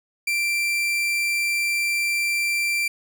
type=tone; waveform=40% pulse; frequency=2355 Hz; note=D7; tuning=4 cents sharp; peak=-20 dBFS; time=0.27-2.88 s; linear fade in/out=5 ms; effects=none